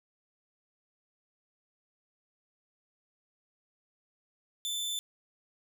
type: tone with amplitude modulation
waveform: sawtooth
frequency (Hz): 3529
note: A7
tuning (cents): +4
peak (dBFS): -28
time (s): 4.65-4.99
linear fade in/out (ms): 0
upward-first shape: sine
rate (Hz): 212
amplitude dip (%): 25
effects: none